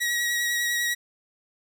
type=tone with vibrato; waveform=sawtooth; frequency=1910 Hz; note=A#6; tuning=42 cents sharp; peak=-20 dBFS; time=0-0.95 s; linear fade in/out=20 ms; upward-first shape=triangle; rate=10 Hz; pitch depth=20 cents each way; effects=none